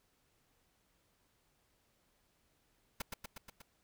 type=noise with echo; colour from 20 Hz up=pink; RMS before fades=-39 dBFS; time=3-3.02 s; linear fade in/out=5 ms; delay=120 ms; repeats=5; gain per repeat=-3 dB; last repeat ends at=3.62 s; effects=pink hiss -75 dBFS RMS until 3.83 s